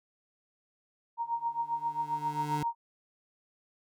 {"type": "tone with tremolo", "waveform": "sine", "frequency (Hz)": 932.3, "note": "A#5", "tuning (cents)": 0, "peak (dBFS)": -26, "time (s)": [1.17, 2.75], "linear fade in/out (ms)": 50, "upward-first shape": "triangle", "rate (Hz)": 7.5, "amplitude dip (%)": 95}
{"type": "tone with exponential growth", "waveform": "25% pulse", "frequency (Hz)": 148.5, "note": "D3", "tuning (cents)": 20, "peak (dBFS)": -27, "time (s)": [1.25, 2.63], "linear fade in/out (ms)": 0, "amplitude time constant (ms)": 300}
{"effects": []}